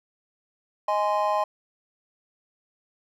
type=chord; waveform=triangle; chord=Ab major; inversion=second; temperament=just; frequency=623 / 830.6 / 1038.3 Hz; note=Eb5 / Ab5 / C6; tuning=+2 / 0 / -14 cents; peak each=-24 dBFS; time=0.88-1.44 s; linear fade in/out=5 ms; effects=none